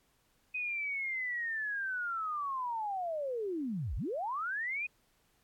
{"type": "linear two-way sweep", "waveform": "sine", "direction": "down then up", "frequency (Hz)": [2517, 40.03, 2517], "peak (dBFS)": -33, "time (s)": [0.54, 4.87], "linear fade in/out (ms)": 10, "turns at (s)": 3.96, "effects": ["pink hiss -72 dBFS RMS until 5.43 s", "AAC 64 kbps"]}